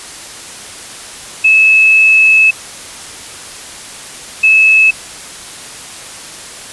sine tone bursts at uneven times, 2599 Hz, E7, 25 cents flat, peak -4 dBFS, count 2, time 1.44-2.51 / 4.43-4.91 s, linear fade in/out 10 ms, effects white hiss -29 dBFS RMS until 6.72 s + resampled to 24000 Hz

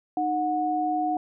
sine tone pair together, 307.8 / 732 Hz, D#4 / F#5, -19 / -19 cents, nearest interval octave + minor third, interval 1500 cents, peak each -28 / -24 dBFS, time 0.17-1.17 s, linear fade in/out 2 ms, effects none

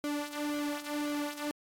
sawtooth tone with flanger, 293.7 Hz, D4, in tune, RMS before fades -35 dBFS, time 0.04-1.51 s, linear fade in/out 0 ms, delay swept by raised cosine 1.1 to 3.4 ms, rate 1.9 Hz, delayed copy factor -0.65, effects AAC 64 kbps

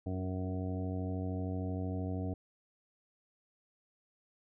harmonic tone with a mistuned harmonic, 93 Hz, F#2, 9 cents sharp, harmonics 1 / 2 / 3 / 4 / 5 / 6 / 7 / 8, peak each -36 / -41 / -40 / -51 / -46 / -57 / -47 / -51 dBFS, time 0.06-2.34 s, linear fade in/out 5 ms, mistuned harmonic 4, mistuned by -16 cents, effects none

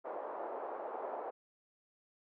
white band-pass noise, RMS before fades -42 dBFS, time 0.04-1.31 s, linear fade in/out 20 ms, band 410 to 880 Hz, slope 24 dB/octave, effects none

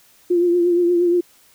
sine tone with vibrato, 349.2 Hz, F4, in tune, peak -13 dBFS, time 0.3-1.21 s, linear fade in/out 10 ms, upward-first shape triangle, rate 8.5 Hz, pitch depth 46 cents each way, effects white hiss -53 dBFS RMS until 1.54 s

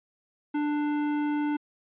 sine tone with tanh clipping, 295.6 Hz, D4, 11 cents sharp, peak -27 dBFS, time 0.54-1.57 s, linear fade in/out 10 ms, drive 16 dB, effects resampled to 8000 Hz

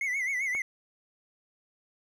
triangle tone with vibrato, 2093 Hz, C7, in tune, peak -26 dBFS, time 0.01-0.62 s, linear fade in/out 2 ms, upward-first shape sine, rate 7.6 Hz, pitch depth 110 cents each way
click, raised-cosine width 0.5 ms, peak -26 dBFS, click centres 0.55 s
effects none

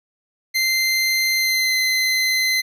25% pulse tone with pitch glide, 2079 to 2052 Hz, C7 to C7, -12 to -34 cents, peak -13 dBFS, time 0.54-2.62 s, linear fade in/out 20 ms, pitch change -22 cents, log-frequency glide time 1.37-1.76 s, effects resampled to 32000 Hz

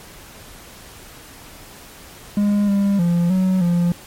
triangle tone with pitch steps, 204.9 / 199.7 / 172.4 / 186.7 / 173.6 Hz, G#3 / G3 / F3 / F#3 / F3, -23 / +32 / -22 / +16 / -10 cents, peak -12 dBFS, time 2.37-3.92 s, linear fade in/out 2 ms, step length 310 ms, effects pink hiss -41 dBFS RMS until 4.06 s + MP3 64 kbps

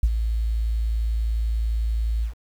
sine tone with ADSR envelope, 55.7 Hz, A1, 22 cents sharp, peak -11 dBFS, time 0.03-2.34 s, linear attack 4 ms, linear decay 49 ms, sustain -9 dB, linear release 110 ms, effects tanh soft clip ceiling -11 dBFS + 8-bit

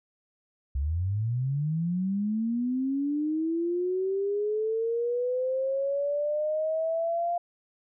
sine linear sweep, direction up, 64.4 to 698.5 Hz, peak -25 dBFS, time 0.75-7.38 s, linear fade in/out 5 ms, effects none

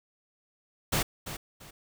pink noise with echo, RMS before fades -27 dBFS, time 0.92-1.03 s, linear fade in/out 10 ms, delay 340 ms, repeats 2, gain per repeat -11 dB, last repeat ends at 1.71 s, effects none

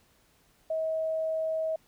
sine tone, 639 Hz, D#5, 46 cents sharp, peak -27 dBFS, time 0.7-1.76 s, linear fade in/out 5 ms, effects pink hiss -65 dBFS RMS until 1.87 s

